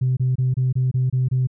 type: tone bursts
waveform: sine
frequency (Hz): 128.3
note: C3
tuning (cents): -34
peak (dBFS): -15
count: 8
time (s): 0.01-1.472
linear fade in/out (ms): 10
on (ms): 160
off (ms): 26
effects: tanh soft clip ceiling -13 dBFS